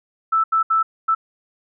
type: tone bursts at uneven times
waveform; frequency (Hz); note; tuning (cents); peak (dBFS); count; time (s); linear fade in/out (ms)
sine; 1318.5; E6; 0; -14; 4; 0.32-0.44 / 0.52-0.63 / 0.7-0.83 / 1.08-1.15; 10
effects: none